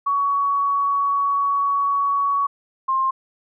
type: tone pair in turn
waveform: sine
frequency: 1123 / 1060 Hz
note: C#6 / C6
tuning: +22 / +22 cents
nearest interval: minor second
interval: 100 cents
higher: first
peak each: -17 dBFS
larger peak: neither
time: 0.06-2.47 / 2.88-3.11 s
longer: first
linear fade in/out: 10 ms
effects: none